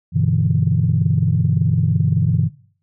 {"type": "chord", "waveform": "sine", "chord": "E minor seventh", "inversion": "first", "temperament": "equal", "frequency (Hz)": [98, 123.47, 146.83, 164.81], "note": ["G2", "B2", "D3", "E3"], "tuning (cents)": [0, 0, 0, 0], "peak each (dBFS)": -19, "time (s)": [0.12, 2.5], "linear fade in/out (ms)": 50, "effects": ["noise-tail reverb RT60 0.5 s tail -19 dB re dry", "tanh soft clip ceiling -4 dBFS"]}